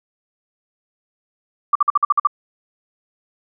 sine tone bursts, 1170 Hz, D6, 7 cents flat, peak -10 dBFS, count 8, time 1.73-2.272 s, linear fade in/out 5 ms, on 24 ms, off 50 ms, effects none

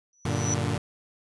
sine tone with exponential growth, 5920 Hz, F#8, in tune, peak -24 dBFS, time 0.13-0.54 s, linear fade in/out 1 ms, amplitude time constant 87 ms
sawtooth chord, G minor, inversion none, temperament equal with one note detuned, 95.98 / 116.54 / 146.83 Hz, G2 / Bb2 / D3, -36 / 0 / 0 cents, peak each -26 / -25 / -26 dBFS, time 0.25-0.78 s, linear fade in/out 5 ms
effects resampled to 24000 Hz

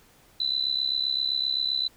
sine tone with amplitude modulation, 4000 Hz, B7, 21 cents sharp, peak -20 dBFS, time 0.4-1.88 s, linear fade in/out 5 ms, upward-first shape sine, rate 67.7 Hz, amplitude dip 85%, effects pink hiss -58 dBFS RMS until 1.96 s

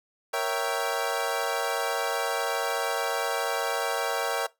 25% pulse chord, A# diminished seventh, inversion none, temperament equal with one note detuned, 466.2 / 554.4 / 659.3 / 779 Hz, A#4 / C#5 / E5 / G5, 0 / 0 / 0 / -11 cents, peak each -28 dBFS, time 0.33-4.47 s, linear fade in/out 10 ms, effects noise-tail reverb RT60 0.2 s tail -21 dB re dry

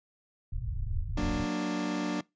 pink low-pass noise, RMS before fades -33 dBFS, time 0.52-1.47 s, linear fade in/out 5 ms, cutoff 130 Hz, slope 48 dB/octave
40% pulse chord, Gb augmented, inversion none, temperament equal with one note detuned, 185 / 233.1 / 295.7 Hz, Gb3 / Bb3 / D4, 0 / 0 / +12 cents, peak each -34 / -35 / -31 dBFS, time 1.17-2.21 s, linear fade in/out 5 ms
effects noise-tail reverb RT60 0.2 s tail -23 dB re dry + resampled to 16000 Hz

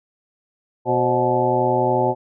harmonic tone with a mistuned harmonic, 123.47 Hz, B2, in tune, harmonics 1 / 2 / 3 / 4 / 5 / 6 / 7, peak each -26 / -27 / -22 / -23 / -24 / -25 / -21 dBFS, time 0.85-2.15 s, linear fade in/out 50 ms, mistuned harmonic 4, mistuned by +110 cents, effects none

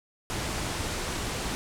pink low-pass noise, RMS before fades -32 dBFS, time 0.3-1.55 s, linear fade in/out 0 ms, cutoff 10000 Hz, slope 24 dB/octave, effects none

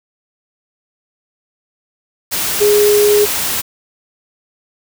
sine tone in noise, 415.3 Hz, G#4, in tune, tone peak -8 dBFS, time 2.6-3.26 s, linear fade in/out 20 ms, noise white, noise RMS -18 dBFS, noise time 2.31-3.62 s, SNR +7 dB, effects none

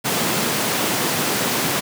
pink high-pass noise, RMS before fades -21 dBFS, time 0.04-1.81 s, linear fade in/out 20 ms, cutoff 140 Hz, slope 24 dB/octave, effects none

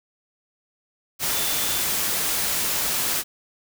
sine tone in noise, 3509 Hz, A7, 5 cents flat, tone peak -34 dBFS, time 1.3-1.86 s, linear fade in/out 50 ms, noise white, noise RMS -24 dBFS, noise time 1.19-3.24 s, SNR -13 dB, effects none

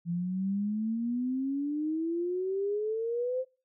sine exponential sweep, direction up, 168.6 to 523.3 Hz, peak -28 dBFS, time 0.05-3.45 s, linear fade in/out 50 ms, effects noise-tail reverb RT60 0.3 s tail -20 dB re dry

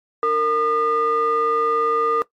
triangle ring-modulated tone, 378.2 Hz, F#4, 38 cents sharp, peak -11 dBFS, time 0.23-2.22 s, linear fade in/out 0 ms, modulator 837 Hz, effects noise-tail reverb RT60 0.1 s tail -17 dB re dry + MP3 64 kbps

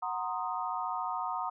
sine chord, C half-diminished seventh, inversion second, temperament equal, 740 / 932.3 / 1046.5 / 1244.5 Hz, Gb5 / Bb5 / C6 / Eb6, 0 / 0 / 0 / 0 cents, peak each -37 / -36 / -39 / -37 dBFS, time 0.02-1.5 s, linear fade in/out 10 ms, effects none

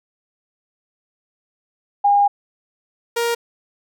sine / sawtooth tone pair in turn, 811 / 469.4 Hz, G#5 / A#4, -41 / +12 cents, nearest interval major sixth, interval 947 cents, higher first, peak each -11 / -14 dBFS, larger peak first, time 2.04-2.28 / 3.16-3.35 s, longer first, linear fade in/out 10 ms, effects none

